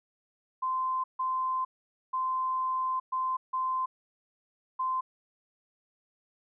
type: tone bursts at uneven times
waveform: sine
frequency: 1036 Hz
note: C6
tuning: 17 cents flat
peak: -27 dBFS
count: 6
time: 0.62-1.04 / 1.19-1.65 / 2.13-3 / 3.12-3.37 / 3.53-3.86 / 4.79-5.01 s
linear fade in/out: 10 ms
effects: none